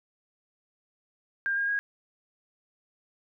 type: tone with pitch steps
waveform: sine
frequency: 1600 / 1620.5 / 1641.2 Hz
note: G6 / G#6 / G#6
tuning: +35 / -43 / -21 cents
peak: -25 dBFS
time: 1.46-1.79 s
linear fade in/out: 0 ms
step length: 110 ms
effects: none